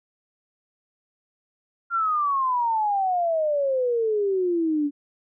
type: exponential sweep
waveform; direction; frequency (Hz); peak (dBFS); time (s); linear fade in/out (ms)
sine; down; 1396.9 to 283.1; -20; 1.9-4.91; 50
effects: none